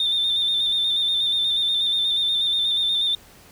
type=tone with vibrato; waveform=triangle; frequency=3600 Hz; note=A7; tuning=39 cents sharp; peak=-16 dBFS; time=0-3.15 s; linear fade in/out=2 ms; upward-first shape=square; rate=8.3 Hz; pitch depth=28 cents each way; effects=tanh soft clip ceiling -16 dBFS + pink hiss -49 dBFS RMS until 3.51 s